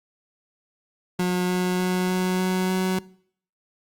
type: tone with pitch steps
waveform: 30% pulse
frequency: 180.5 / 181.65 / 182.81 / 183.97 / 185.15 / 186.33 Hz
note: F#3 / F#3 / F#3 / F#3 / F#3 / F#3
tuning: -43 / -32 / -21 / -10 / +1 / +12 cents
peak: -18 dBFS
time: 1.19-2.99 s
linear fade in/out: 5 ms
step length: 300 ms
effects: noise-tail reverb RT60 0.6 s tail -22 dB re dry + Opus 48 kbps